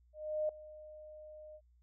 sine tone with ADSR envelope, 613 Hz, D#5, 26 cents flat, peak -30 dBFS, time 0.13-1.61 s, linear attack 360 ms, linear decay 3 ms, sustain -19 dB, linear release 57 ms, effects added 60 Hz sine -64 dBFS peak until 1.82 s

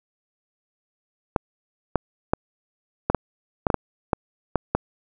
clicks, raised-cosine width 1 ms, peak -4 dBFS, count 11, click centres 1.362 / 1.957 / 2.335 / 3.1 / 3.147 / 3.668 / 3.702 / 3.743 / 4.132 / 4.557 / 4.75 s, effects none

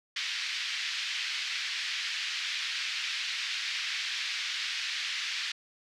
pink band-pass noise, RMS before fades -34 dBFS, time 0.16-5.52 s, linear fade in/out 5 ms, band 1900 to 5000 Hz, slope 24 dB/octave, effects none

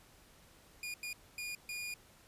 sawtooth tone bursts at uneven times, 2434 Hz, D#7, 39 cents flat, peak -36 dBFS, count 4, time 0.83-0.94 / 1.03-1.13 / 1.38-1.55 / 1.69-1.94 s, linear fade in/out 2 ms, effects pink hiss -62 dBFS RMS until 2.27 s + resampled to 32000 Hz

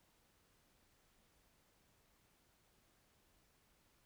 silence, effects pink hiss -74 dBFS RMS until 4.05 s

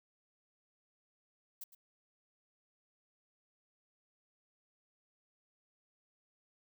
violet noise with echo, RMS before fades -45 dBFS, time 1.61-1.64 s, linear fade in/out 5 ms, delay 110 ms, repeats 1, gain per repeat -14 dB, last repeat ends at 1.75 s, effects none

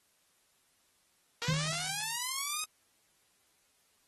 5% pulse linear sweep, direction up, 460.5 to 1264 Hz, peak -23 dBFS, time 1.42-2.64 s, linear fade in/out 0 ms
sine tone with exponential decay, 155.56 Hz, D#3, in tune, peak -26 dBFS, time 1.48-2.17 s, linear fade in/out 5 ms, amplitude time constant 150 ms
effects white hiss -71 dBFS RMS until 4.07 s + AAC 32 kbps

